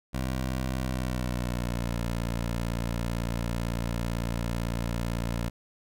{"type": "tone with pitch glide", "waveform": "15% pulse", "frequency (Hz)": [64.3, 57.95], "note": ["C2", "A#1"], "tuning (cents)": [-30, -10], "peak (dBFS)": -22, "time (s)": [0.13, 5.5], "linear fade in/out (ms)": 20, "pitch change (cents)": -180, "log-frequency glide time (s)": [0.81, 2], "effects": []}